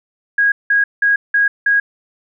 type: tone bursts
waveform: sine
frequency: 1644 Hz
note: G#6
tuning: 18 cents flat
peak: -10 dBFS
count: 5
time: 0.38-1.8 s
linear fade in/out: 5 ms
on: 140 ms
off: 180 ms
effects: none